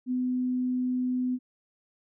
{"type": "tone", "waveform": "sine", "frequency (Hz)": 252, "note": "B3", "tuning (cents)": 35, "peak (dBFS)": -25, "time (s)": [0.06, 1.39], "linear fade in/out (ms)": 50, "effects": []}